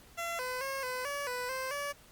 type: tone with pitch steps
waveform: 15% pulse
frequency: 679 / 506 / 541 / 506 / 570 / 496.3 / 522 / 573 Hz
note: F5 / B4 / C#5 / B4 / C#5 / B4 / C5 / D5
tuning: -49 / +42 / -42 / +42 / +48 / +8 / -4 / -43 cents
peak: -28 dBFS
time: 0.17-1.93 s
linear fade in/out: 20 ms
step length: 220 ms
effects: pink hiss -58 dBFS RMS until 2.11 s + Opus 48 kbps